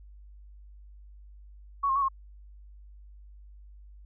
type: tone with pitch steps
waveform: sine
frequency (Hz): 1117 / 1068 / 1122 / 1075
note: C#6 / C6 / C#6 / C6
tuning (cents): +13 / +35 / +21 / +47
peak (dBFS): -23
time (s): 1.83-2.086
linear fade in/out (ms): 10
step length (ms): 64
effects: added 50 Hz sine -47 dBFS peak until 4.05 s